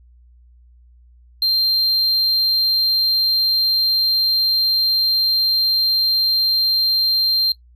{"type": "tone", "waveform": "triangle", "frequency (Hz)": 4168, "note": "C8", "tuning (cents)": -7, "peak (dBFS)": -13, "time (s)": [1.42, 7.52], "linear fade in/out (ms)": 2, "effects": ["noise-tail reverb RT60 0.1 s tail -18 dB re dry", "added 60 Hz sine -46 dBFS peak until 7.75 s"]}